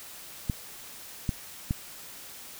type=clicks; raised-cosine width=5 ms; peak=-14 dBFS; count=3; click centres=0.498 / 1.292 / 1.709 s; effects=white hiss -45 dBFS RMS until 2.59 s